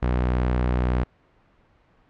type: tone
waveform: sawtooth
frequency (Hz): 61.74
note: B1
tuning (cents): 0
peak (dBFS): -16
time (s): 0.02-1.04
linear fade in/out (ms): 10
effects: pink hiss -60 dBFS RMS until 2.09 s + low-pass 2000 Hz 12 dB/octave